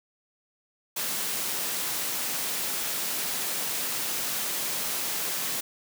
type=high-pass noise; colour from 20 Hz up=white; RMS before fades=-30 dBFS; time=0.96-5.61 s; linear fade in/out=10 ms; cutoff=130 Hz; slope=24 dB/octave; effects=none